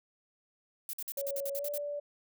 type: noise bursts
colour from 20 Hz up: violet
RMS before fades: -38 dBFS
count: 10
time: 0.89-1.779 s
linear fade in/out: 2 ms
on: 43 ms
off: 51 ms
type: tone with pitch glide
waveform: sine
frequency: 558 to 581.4 Hz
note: C#5 to D5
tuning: +11 to -18 cents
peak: -34 dBFS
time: 1.17-2 s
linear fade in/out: 10 ms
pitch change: +71 cents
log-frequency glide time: 1.54-1.67 s
effects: none